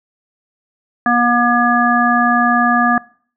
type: harmonic tone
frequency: 240.3 Hz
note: B3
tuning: 47 cents flat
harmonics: 1 / 3 / 5 / 7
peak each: -16 / -16 / -16 / -16 dBFS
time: 1.06-2.98 s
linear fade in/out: 2 ms
effects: noise-tail reverb RT60 0.5 s tail -23 dB re dry